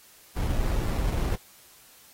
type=noise with sample-and-hold; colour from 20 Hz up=brown; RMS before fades=-26 dBFS; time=0.36-1.36 s; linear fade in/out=10 ms; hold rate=3150 Hz; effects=white hiss -54 dBFS RMS until 2.13 s + AAC 48 kbps